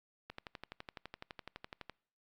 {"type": "click train", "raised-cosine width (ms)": 0.3, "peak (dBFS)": -28, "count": 20, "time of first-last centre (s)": [0.3, 1.897], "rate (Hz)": 11.9, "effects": ["noise-tail reverb RT60 0.6 s tail -26 dB re dry", "Opus 48 kbps"]}